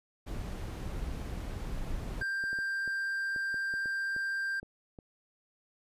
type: noise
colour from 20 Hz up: brown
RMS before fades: -37 dBFS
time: 0.26-2.23 s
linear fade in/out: 20 ms
type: tone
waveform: triangle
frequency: 1584 Hz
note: G6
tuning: 18 cents sharp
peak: -29 dBFS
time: 2.21-4.6 s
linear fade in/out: 5 ms
type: clicks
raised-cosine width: 2 ms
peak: -34 dBFS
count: 12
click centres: 2.222 / 2.439 / 2.53 / 2.588 / 2.877 / 3.362 / 3.543 / 3.739 / 3.858 / 4.164 / 4.63 / 4.988 s
effects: resampled to 32000 Hz